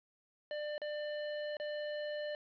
square tone with dropouts, 596 Hz, D5, 25 cents sharp, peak -38 dBFS, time 0.51-2.35 s, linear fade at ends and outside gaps 1 ms, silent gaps 0.78-0.817 / 1.569-1.599 s, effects resampled to 11025 Hz + 11-bit

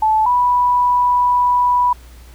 sine tone pair in turn, 870 / 983.4 Hz, A5 / B5, -20 / -8 cents, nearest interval major second, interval 212 cents, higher second, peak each -11 dBFS, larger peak neither, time 0.02-0.26 / 0.26-1.93 s, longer second, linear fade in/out 5 ms, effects added 60 Hz sine -38 dBFS peak until 2.34 s + pink hiss -47 dBFS RMS until 2.34 s

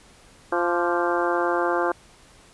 harmonic tone with a mistuned harmonic, 174.2 Hz, F3, 4 cents flat, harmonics 2 / 3 / 4 / 5 / 6 / 7 / 8 / 9, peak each -25 / -27 / -28 / -29 / -30 / -30 / -31 / -32 dBFS, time 0.52-1.92 s, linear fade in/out 5 ms, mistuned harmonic 7, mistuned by -54 cents, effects pink hiss -52 dBFS RMS until 2.53 s + resampled to 24000 Hz

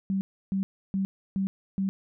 sine tone bursts, 193.2 Hz, G3, 25 cents flat, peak -24 dBFS, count 5, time 0.1-1.89 s, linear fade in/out 0 ms, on 110 ms, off 310 ms, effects none

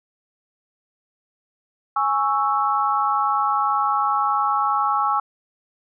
sine chord, C# minor, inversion second, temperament equal, 830.6 / 1108.7 / 1318.5 Hz, G#5 / C#6 / E6, 0 / 0 / 0 cents, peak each -22 dBFS, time 1.96-5.2 s, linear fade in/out 5 ms, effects none

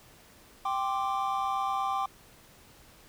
triangle chord, G suspended fourth, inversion none, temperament equal, 784 / 1046.5 / 1174.7 Hz, G5 / C6 / D6, 0 / 0 / 0 cents, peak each -29 / -32 / -30 dBFS, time 0.65-2.06 s, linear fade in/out 5 ms, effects pink hiss -56 dBFS RMS until 3.08 s

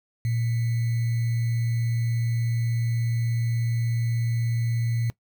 sine tone with sample-and-hold, 116.54 Hz, A#2, in tune, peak -22 dBFS, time 0.25-5.1 s, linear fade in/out 0 ms, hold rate 2100 Hz, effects noise-tail reverb RT60 0.1 s tail -20 dB re dry

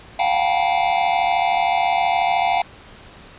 square tone cluster, 702 / 736 / 775 / 862 / 958 Hz, F5 / F#5 / G5 / A5 / A#5, +9 / -9 / -20 / -36 / +47 cents, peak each -21 / -28 / -21 / -26 / -28 dBFS, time 0.19-2.62 s, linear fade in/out 5 ms, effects pink hiss -43 dBFS RMS until 3.38 s + resampled to 8000 Hz

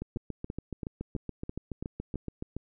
two click trains, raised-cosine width 3 ms, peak -22 / -22 dBFS, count 7 / 19, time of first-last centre 0.17-2.157 / 0.02-2.566 s, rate 3.02 / 7.07 Hz, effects none

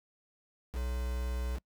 triangle tone with quantisation, 61.74 Hz, B1, in tune, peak -30 dBFS, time 0.72-1.6 s, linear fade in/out 50 ms, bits 7, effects noise-tail reverb RT60 0.1 s tail -25 dB re dry

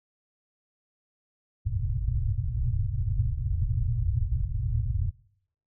white low-pass noise, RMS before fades -27 dBFS, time 1.65-5.11 s, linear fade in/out 20 ms, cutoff 130 Hz, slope 96 dB/octave, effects noise-tail reverb RT60 0.7 s tail -23 dB re dry

